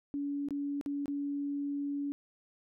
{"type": "tone with dropouts", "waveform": "sine", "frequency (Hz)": 284.5, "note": "C#4", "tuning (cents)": 45, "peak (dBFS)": -32, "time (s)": [0.14, 2.12], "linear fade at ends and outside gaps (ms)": 0, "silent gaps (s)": [[0.486, 0.507], [0.812, 0.861], [1.058, 1.08]], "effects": []}